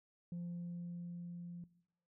sine tone with level ramp, 173.6 Hz, F3, 10 cents flat, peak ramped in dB -38 to -45 dBFS, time 0.32-1.64 s, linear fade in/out 2 ms, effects noise-tail reverb RT60 0.8 s tail -20 dB re dry + tanh soft clip ceiling -39 dBFS

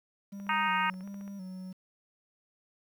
triangle tone with vibrato, 192.5 Hz, G3, 31 cents flat, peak -37 dBFS, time 0.32-1.73 s, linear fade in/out 10 ms, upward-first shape square, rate 1.4 Hz, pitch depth 60 cents each way
click train, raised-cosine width 0.5 ms, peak -38 dBFS, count 14, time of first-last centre 0.4-1.278 s, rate 14.8 Hz
harmonic tone, 311.3 Hz, D#4, 1 cent sharp, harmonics 3 / 4 / 5 / 6 / 7 / 8 / 9, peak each -30 / -32 / -34 / -36 / -37 / -38 / -39 dBFS, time 0.49-0.9 s, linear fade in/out 2 ms
effects 10-bit

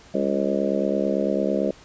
harmonic tone with a mistuned harmonic, 69 Hz, C#2, 7 cents flat, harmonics 3 / 4 / 5 / 6 / 7 / 8 / 9, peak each -26 / -29 / -28 / -30 / -29 / -27 / -28 dBFS, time 0.14-1.71 s, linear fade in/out 5 ms, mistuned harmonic 3, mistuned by -58 cents, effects pink hiss -49 dBFS RMS until 1.84 s + resampled to 16000 Hz

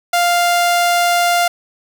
sawtooth tone, 698.5 Hz, F5, in tune, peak -8 dBFS, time 0.13-1.48 s, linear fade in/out 5 ms, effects none

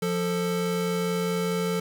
square tone pair together, 175.93 / 443 Hz, F3 / A4, +13 / +12 cents, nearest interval octave + major third, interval 1599 cents, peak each -28 dBFS, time 0.02-1.8 s, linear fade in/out 5 ms, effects none

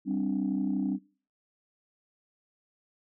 sine chord, G suspended fourth, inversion none, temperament equal, 196 / 261.6 / 293.7 Hz, G3 / C4 / D4, 0 / 0 / 0 cents, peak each -30 dBFS, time 0.05-0.99 s, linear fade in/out 50 ms, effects noise-tail reverb RT60 0.4 s tail -23 dB re dry + tanh soft clip ceiling -20 dBFS

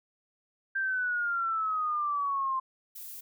sine exponential sweep, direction down, 1587 to 1045 Hz, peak -27 dBFS, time 0.75-2.6 s, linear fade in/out 10 ms
violet noise, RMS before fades -43 dBFS, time 2.95-3.21 s, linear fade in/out 10 ms
effects none

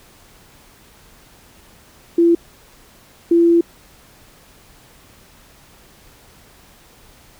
sine tone bursts at uneven times, 339.1 Hz, E4, 49 cents sharp, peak -9 dBFS, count 2, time 2.18-2.35 / 3.31-3.61 s, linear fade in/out 5 ms, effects pink hiss -48 dBFS RMS until 7.39 s

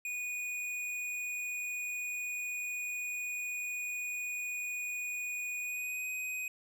square tone with pitch glide, 2467 to 2504 Hz, D#7 to D#7, -15 to +10 cents, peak -36 dBFS, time 0.05-6.48 s, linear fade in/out 2 ms, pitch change +25 cents, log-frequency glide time 5.6-6.08 s, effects none

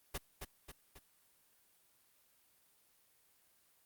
pink noise with echo, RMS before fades -39 dBFS, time 0.14-0.18 s, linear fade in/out 10 ms, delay 270 ms, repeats 3, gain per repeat -5 dB, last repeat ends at 0.99 s, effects white hiss -71 dBFS RMS until 3.85 s + Opus 32 kbps

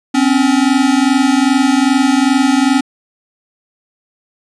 square tone pair together, 257.5 / 280 Hz, C4 / C#4, -28 / +18 cents, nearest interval minor second, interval 146 cents, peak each -13 dBFS, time 0.14-2.81 s, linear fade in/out 10 ms, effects resampled to 22050 Hz

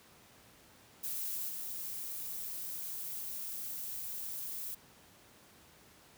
violet noise with level steps, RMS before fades -38 / -41 dBFS, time 1.03-4.75 s, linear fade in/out 10 ms, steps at 1.48 s, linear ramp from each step 20 ms, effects pink hiss -60 dBFS RMS until 6.17 s + high-pass 80 Hz 12 dB/octave

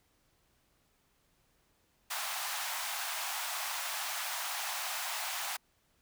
pink high-pass noise, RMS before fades -37 dBFS, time 2.1-5.57 s, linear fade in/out 10 ms, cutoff 700 Hz, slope 48 dB/octave, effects pink hiss -72 dBFS RMS until 6.01 s

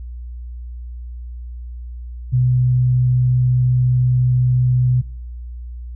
sine tone, 125.6 Hz, B2, 30 cents sharp, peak -12 dBFS, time 2.32-5.02 s, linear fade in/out 20 ms, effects noise-tail reverb RT60 0.5 s tail -24 dB re dry + added 60 Hz sine -28 dBFS peak until 5.95 s

